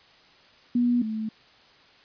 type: tone pair in turn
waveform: sine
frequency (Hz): 242.4 / 218.6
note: B3 / A3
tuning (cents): -32 / -11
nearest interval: major second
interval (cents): 179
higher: first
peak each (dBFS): -19 / -27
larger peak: first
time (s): 0.75-1.02 / 1.02-1.29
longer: neither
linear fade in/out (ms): 5
effects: white hiss -55 dBFS RMS until 2.04 s + resampled to 11025 Hz